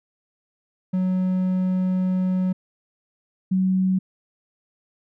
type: tone pair in turn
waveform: triangle / sine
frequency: 185 / 187.37 Hz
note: F#3 / F#3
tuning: 0 / +22 cents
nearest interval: unison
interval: 22 cents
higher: second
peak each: -17 dBFS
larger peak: neither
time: 0.93-2.53 / 3.51-3.99 s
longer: first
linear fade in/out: 10 ms
effects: none